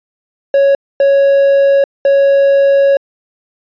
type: tone bursts at uneven times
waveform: triangle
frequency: 554.4 Hz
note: C#5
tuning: in tune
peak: -4 dBFS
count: 3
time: 0.54-0.75 / 1-1.84 / 2.05-2.97 s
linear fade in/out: 2 ms
effects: resampled to 11025 Hz